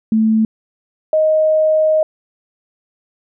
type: tone pair in turn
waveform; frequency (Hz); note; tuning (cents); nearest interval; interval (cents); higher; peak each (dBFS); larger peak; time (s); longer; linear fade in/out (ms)
sine; 220.1 / 624.5; A3 / D#5; +1 / +6; octave + tritone; 1805; second; -10; neither; 0.12-0.45 / 1.13-2.03; second; 2
effects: none